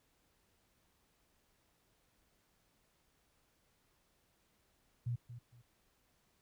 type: tone with echo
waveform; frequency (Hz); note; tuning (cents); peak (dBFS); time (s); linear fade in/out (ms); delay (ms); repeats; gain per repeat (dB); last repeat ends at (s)
sine; 120; B2; -49; -34; 5.06-5.16; 10; 230; 2; -12; 5.62
effects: pink hiss -75 dBFS RMS until 6.41 s